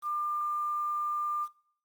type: tone with quantisation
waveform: sine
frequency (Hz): 1197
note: D6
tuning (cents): +33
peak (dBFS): -29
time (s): 0.02-1.48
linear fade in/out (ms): 50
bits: 9
effects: noise-tail reverb RT60 0.6 s tail -21 dB re dry + Opus 32 kbps